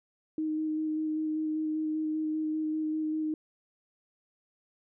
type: tone with vibrato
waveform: sine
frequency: 311.1 Hz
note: D#4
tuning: in tune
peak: -28 dBFS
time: 0.38-3.34 s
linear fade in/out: 2 ms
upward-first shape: square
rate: 5.1 Hz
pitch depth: 10 cents each way
effects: none